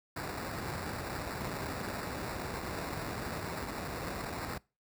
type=noise with sample-and-hold; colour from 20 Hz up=pink; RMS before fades=-38 dBFS; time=0.16-4.58 s; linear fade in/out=5 ms; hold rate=3150 Hz; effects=noise-tail reverb RT60 0.3 s tail -24 dB re dry + high-pass 60 Hz 12 dB/octave